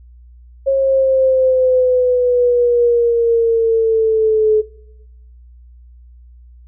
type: exponential sweep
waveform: sine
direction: down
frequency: 544 to 428.4 Hz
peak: -10 dBFS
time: 0.66-4.62 s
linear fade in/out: 20 ms
effects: noise-tail reverb RT60 0.9 s tail -19 dB re dry + added 60 Hz sine -39 dBFS peak until 6.67 s